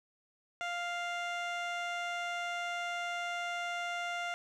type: tone with low-pass filter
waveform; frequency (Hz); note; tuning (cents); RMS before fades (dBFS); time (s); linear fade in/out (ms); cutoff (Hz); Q
15% pulse; 698.5; F5; 0; -37; 0.61-4.34; 0; 5100; 0.61
effects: none